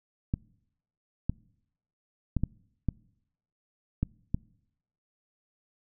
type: clicks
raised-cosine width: 5 ms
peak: -14 dBFS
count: 7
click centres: 0.339 / 1.296 / 2.367 / 2.436 / 2.887 / 4.03 / 4.345 s
effects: noise-tail reverb RT60 0.8 s tail -25 dB re dry